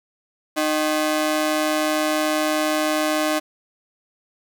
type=ring-modulated tone; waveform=sawtooth; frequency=461.2 Hz; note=A#4; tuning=19 cents flat; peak=-12 dBFS; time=0.56-3.4 s; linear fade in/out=20 ms; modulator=154 Hz; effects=none